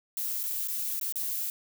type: noise with dropouts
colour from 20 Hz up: violet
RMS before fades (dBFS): -32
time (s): 0.17-1.5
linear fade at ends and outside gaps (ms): 1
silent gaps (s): 0.432-0.436 / 0.675-0.683 / 0.997-1.012 / 1.124-1.157
effects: none